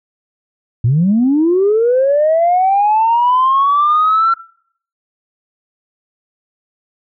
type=linear sweep; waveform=sine; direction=up; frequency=108.7 to 1364 Hz; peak=-8 dBFS; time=0.84-4.34 s; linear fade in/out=5 ms; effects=noise-tail reverb RT60 0.6 s tail -22 dB re dry + tanh soft clip ceiling -5 dBFS